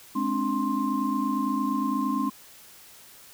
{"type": "tone cluster", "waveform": "sine", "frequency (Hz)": [211.7, 264.9, 293.6, 1053], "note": ["G#3", "C4", "D4", "C6"], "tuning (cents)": [33, 22, 0, 11], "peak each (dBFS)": [-30, -28, -30, -29], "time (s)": [0.15, 2.3], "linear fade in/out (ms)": 10, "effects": ["white hiss -50 dBFS RMS until 3.33 s"]}